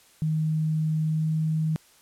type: tone with pitch glide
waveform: sine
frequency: 156.6 to 157.6 Hz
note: D#3 to D#3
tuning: +11 to +23 cents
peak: -22 dBFS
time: 0.22-1.76 s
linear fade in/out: 0 ms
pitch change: +12 cents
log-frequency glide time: 1.04-1.32 s
effects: white hiss -57 dBFS RMS until 2.01 s + low-pass 12000 Hz 12 dB/octave